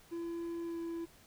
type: tone with pitch glide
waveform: triangle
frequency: 337.9 to 334.6 Hz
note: E4 to E4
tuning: +43 to +26 cents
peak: -35 dBFS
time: 0.11-1.06 s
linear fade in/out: 20 ms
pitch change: -17 cents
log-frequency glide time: 0.65-0.77 s
effects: pink hiss -61 dBFS RMS until 1.26 s